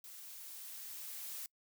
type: noise with level ramp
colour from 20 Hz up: blue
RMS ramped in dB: -52 to -44 dBFS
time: 0.04-1.46 s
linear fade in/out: 2 ms
effects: noise-tail reverb RT60 0.1 s tail -25 dB re dry